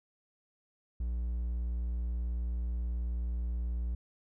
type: tone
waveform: triangle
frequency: 59.3 Hz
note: A#1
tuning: 30 cents sharp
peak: -29 dBFS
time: 1-3.95 s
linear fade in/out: 5 ms
effects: none